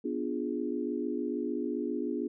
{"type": "chord", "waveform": "sine", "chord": "B diminished seventh", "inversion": "none", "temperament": "equal", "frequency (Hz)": [246.9, 293.7, 349.2, 415.3], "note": ["B3", "D4", "F4", "Ab4"], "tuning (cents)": [0, 0, 0, 0], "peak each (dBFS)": [-35, -35, -36, -37], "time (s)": [0.04, 2.28], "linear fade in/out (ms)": 10, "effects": []}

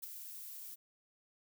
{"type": "noise with ADSR envelope", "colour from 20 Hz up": "violet", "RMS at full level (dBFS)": -40, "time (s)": [0.02, 0.76], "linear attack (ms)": 20, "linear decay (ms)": 4, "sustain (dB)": -8, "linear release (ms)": 25, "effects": []}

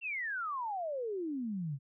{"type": "exponential sweep", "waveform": "sine", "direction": "down", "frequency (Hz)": [2773, 130.81], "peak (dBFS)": -34, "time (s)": [0.01, 1.79], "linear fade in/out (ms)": 50, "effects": []}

